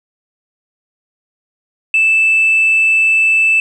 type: tone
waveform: sine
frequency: 2637 Hz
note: E7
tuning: in tune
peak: -7 dBFS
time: 1.94-3.6 s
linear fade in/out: 2 ms
effects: tanh soft clip ceiling -5 dBFS + 8-bit